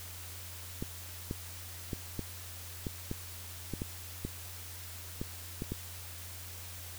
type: clicks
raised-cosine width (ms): 3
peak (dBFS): -22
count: 12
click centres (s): 0.825 / 1.311 / 1.932 / 2.193 / 2.868 / 3.114 / 3.737 / 3.819 / 4.25 / 5.215 / 5.621 / 5.72
effects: added 88 Hz sine -47 dBFS peak until 6.98 s + white hiss -47 dBFS RMS until 6.98 s